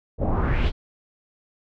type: noise with low-pass filter sweep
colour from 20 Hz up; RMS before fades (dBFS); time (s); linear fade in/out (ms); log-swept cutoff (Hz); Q
brown; -21; 0.18-0.72; 50; 520 to 4000; 2.7
effects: none